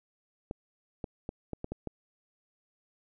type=clicks; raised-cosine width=2 ms; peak=-22 dBFS; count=7; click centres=0.511 / 1.042 / 1.291 / 1.533 / 1.644 / 1.72 / 1.873 s; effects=none